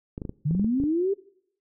clicks, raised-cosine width 3 ms, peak -20 dBFS, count 10, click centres 0.179 / 0.218 / 0.252 / 0.294 / 0.51 / 0.55 / 0.596 / 0.645 / 0.801 / 0.838 s
sine linear sweep, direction up, 138.59 to 405.3 Hz, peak -21 dBFS, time 0.45-1.14 s, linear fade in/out 10 ms
effects noise-tail reverb RT60 0.7 s tail -22 dB re dry

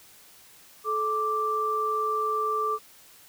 sine tone pair together, 432.8 / 1174.7 Hz, A4 / D6, -29 / 0 cents, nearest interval octave + perfect fourth, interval 1729 cents, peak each -30 / -25 dBFS, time 0.84-2.79 s, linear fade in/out 50 ms, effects white hiss -53 dBFS RMS until 3.28 s

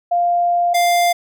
sine / square tone pair in turn, 698.5 / 698.5 Hz, F5 / F5, 0 / 0 cents, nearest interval unison, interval 0 cents, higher neither, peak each -13 dBFS, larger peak neither, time 0.11-0.74 / 0.74-1.13 s, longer first, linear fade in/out 10 ms, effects none

